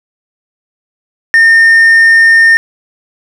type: tone with hard clipping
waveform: sine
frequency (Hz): 1820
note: A#6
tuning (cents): -42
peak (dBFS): -3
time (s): 1.34-2.57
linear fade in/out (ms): 0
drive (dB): 2
effects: none